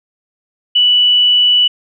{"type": "tone", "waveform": "sine", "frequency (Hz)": 2960, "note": "F#7", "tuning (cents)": 0, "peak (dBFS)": -7, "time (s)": [0.75, 1.68], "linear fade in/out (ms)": 10, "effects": []}